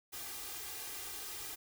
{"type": "noise with comb filter", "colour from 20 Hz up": "white", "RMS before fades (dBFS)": -44, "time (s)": [0.12, 1.56], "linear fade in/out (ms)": 20, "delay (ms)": 2.5, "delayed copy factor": 0.8, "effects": []}